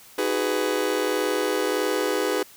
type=chord; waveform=40% pulse; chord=G# minor seventh; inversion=second; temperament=just; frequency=311.5 / 373.8 / 415.3 / 498.4 Hz; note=D#4 / F#4 / G#4 / B4; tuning=+2 / +18 / 0 / +16 cents; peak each=-29 / -28 / -26 / -26 dBFS; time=0.18-2.43 s; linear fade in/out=5 ms; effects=white hiss -49 dBFS RMS until 2.56 s